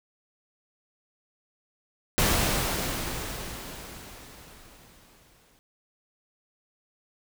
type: noise with exponential decay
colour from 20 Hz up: pink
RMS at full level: -22 dBFS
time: 2.18-5.59 s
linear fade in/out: 0 ms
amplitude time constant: 740 ms
effects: none